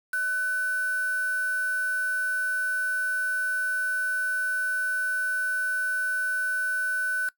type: tone with quantisation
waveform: sine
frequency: 1500 Hz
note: F#6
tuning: 23 cents sharp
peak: -24 dBFS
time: 0.13-7.29 s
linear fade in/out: 5 ms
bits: 6
effects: noise-tail reverb RT60 0.1 s tail -20 dB re dry